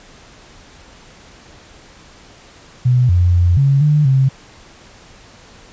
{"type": "tone with pitch steps", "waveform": "sine", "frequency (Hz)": [124.9, 88.4, 87.6, 138.1, 149.6, 133.6], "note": ["B2", "F2", "F2", "C#3", "D3", "C3"], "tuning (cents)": [20, 22, 6, -6, 32, 36], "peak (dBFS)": -9, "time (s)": [2.85, 4.29], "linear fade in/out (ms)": 10, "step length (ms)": 240, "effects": ["pink hiss -43 dBFS RMS until 5.72 s", "resampled to 16000 Hz"]}